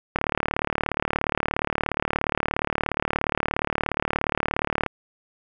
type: click train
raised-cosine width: 0.5 ms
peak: -7 dBFS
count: 175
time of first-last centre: 0.16-4.863 s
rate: 37 Hz
effects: none